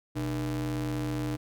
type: ring-modulated tone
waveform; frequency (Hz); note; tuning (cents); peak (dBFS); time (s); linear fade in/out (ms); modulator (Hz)
square; 88.2; F2; +18; -27; 0.15-1.37; 20; 214
effects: none